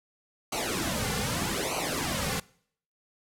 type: noise with flanger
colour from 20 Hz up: pink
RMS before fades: -30 dBFS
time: 0.52-2.4 s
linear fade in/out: 5 ms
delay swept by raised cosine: 0.57 to 3.17 ms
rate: 0.81 Hz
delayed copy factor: -0.9
effects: noise-tail reverb RT60 0.6 s tail -23 dB re dry + low-pass 12000 Hz 12 dB/octave